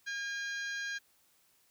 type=harmonic tone; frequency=811 Hz; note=G#5; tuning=41 cents flat; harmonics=2 / 3 / 4 / 5 / 6 / 7 / 8; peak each=-36 / -49 / -48 / -48 / -52 / -54 / -50 dBFS; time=0.06-0.99 s; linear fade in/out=20 ms; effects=white hiss -69 dBFS RMS until 1.7 s